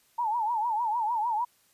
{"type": "tone with vibrato", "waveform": "sine", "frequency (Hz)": 903, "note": "A5", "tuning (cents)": 45, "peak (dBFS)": -25, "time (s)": [0.18, 1.45], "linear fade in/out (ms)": 10, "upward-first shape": "triangle", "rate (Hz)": 6.6, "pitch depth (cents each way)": 160, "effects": ["white hiss -65 dBFS RMS until 1.73 s", "resampled to 32000 Hz"]}